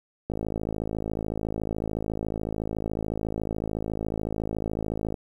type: click train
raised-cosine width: 2 ms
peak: -16 dBFS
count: 262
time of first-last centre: 0.3-5.142 s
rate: 53.9 Hz
effects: 9-bit